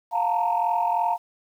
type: tone cluster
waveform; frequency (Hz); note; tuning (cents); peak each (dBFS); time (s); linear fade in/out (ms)
sine; 705 / 890 / 933; F5 / A5 / A#5; +16 / +20 / +1; -24; 0.11-1.18; 50
effects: tanh soft clip ceiling -13 dBFS + 9-bit